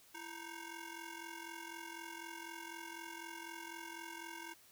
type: ring-modulated tone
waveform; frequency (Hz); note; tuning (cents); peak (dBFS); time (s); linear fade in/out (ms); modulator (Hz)
15% pulse; 626; D#5; +10; -37; 0.14-4.54; 10; 291
effects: white hiss -64 dBFS RMS until 4.71 s